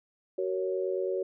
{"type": "chord", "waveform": "sine", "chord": "F# major", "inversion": "none", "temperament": "equal with one note detuned", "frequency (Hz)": [376.2, 466.2, 554.4], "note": ["F#4", "A#4", "C#5"], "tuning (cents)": [29, 0, 0], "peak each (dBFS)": [-30, -35, -33], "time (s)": [0.38, 1.23], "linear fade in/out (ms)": 5, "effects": []}